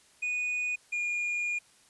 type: tone pair in turn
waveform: triangle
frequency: 2475 / 2428 Hz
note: D#7 / D#7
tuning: -10 / -43 cents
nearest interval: unison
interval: 33 cents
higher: first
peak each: -27 / -27 dBFS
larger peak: neither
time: 0.22-0.76 / 0.92-1.59 s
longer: second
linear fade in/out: 10 ms
effects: white hiss -61 dBFS RMS until 1.89 s + resampled to 24000 Hz